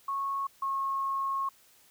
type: tone pair in turn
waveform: sine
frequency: 1100 / 1088 Hz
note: C#6 / C#6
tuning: -14 / -33 cents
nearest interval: unison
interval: 19 cents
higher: first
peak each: -29 / -28 dBFS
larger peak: second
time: 0.08-0.47 / 0.62-1.49 s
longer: second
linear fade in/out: 5 ms
effects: white hiss -61 dBFS RMS until 1.9 s